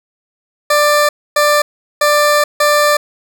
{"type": "tone bursts at uneven times", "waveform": "20% pulse", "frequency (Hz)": 591, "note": "D5", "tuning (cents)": 11, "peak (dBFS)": -4, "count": 4, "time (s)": [[0.7, 1.09], [1.36, 1.62], [2.01, 2.44], [2.6, 2.97]], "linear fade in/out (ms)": 5, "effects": []}